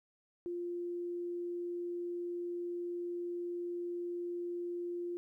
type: tone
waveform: sine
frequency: 349.2 Hz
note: F4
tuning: in tune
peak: -36 dBFS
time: 0.46-5.17 s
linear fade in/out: 0 ms
effects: 13-bit